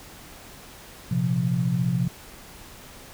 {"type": "chord", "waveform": "sine", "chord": "Bb suspended second", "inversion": "none", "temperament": "equal", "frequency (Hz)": [116.54, 130.81, 174.61], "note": ["Bb2", "C3", "F3"], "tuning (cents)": [0, 0, 0], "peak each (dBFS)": [-30, -24, -24], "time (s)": [1.11, 2.08], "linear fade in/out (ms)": 5, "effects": ["pink hiss -45 dBFS RMS until 3.13 s"]}